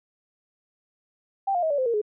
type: tone with pitch steps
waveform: sine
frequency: 784 / 706.6 / 636.8 / 573.9 / 517.2 / 466.2 / 420.1 Hz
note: G5 / F5 / D#5 / D5 / C5 / A#4 / G#4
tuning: 0 / +20 / +40 / -40 / -20 / 0 / +20 cents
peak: -21 dBFS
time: 1.47-2.016 s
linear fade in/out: 10 ms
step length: 78 ms
effects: none